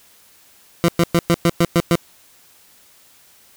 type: tone bursts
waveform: 20% pulse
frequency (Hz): 170.2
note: F3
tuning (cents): -44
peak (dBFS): -7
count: 8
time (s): 0.84-1.954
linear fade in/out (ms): 0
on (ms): 43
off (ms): 110
effects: white hiss -51 dBFS RMS until 3.56 s